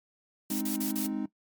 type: noise bursts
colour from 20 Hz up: blue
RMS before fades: -35 dBFS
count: 4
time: 0.5-1.066 s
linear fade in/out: 2 ms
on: 110 ms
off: 42 ms
type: chord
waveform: triangle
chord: Ab major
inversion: none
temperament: equal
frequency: 207.7 / 261.6 / 311.1 Hz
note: Ab3 / C4 / Eb4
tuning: 0 / 0 / 0 cents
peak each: -32 dBFS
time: 0.5-1.26 s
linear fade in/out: 5 ms
effects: noise-tail reverb RT60 0.1 s tail -18 dB re dry + MP3 96 kbps